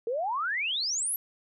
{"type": "exponential sweep", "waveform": "sine", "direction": "up", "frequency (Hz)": [441.7, 11990], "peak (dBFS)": -27, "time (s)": [0.07, 1.16], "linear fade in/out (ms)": 2, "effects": []}